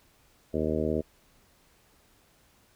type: harmonic tone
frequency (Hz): 77.8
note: D#2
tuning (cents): 0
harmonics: 1 / 2 / 3 / 4 / 5 / 6 / 7 / 8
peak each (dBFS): -35 / -36 / -32 / -33 / -32 / -33 / -36 / -36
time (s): 0.53-1.02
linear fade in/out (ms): 20
effects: pink hiss -63 dBFS RMS until 2.75 s